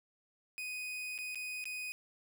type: tone with dropouts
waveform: 40% pulse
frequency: 2495 Hz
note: D#7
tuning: 4 cents sharp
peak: -38 dBFS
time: 0.58-1.92 s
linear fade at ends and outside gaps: 0 ms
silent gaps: 1.179-1.187 / 1.347-1.356 / 1.641-1.655 s
effects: 13-bit